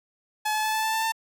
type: tone with pitch steps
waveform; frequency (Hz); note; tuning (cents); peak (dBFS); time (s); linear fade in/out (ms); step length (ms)
sawtooth; 855 / 861.4 / 867.9 / 874.5 / 881.1 / 887.7 / 894.4; A5 / A5 / A5 / A5 / A5 / A5 / A5; -50 / -37 / -24 / -11 / +2 / +15 / +28; -20; 0.45-1.122; 10; 96
effects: none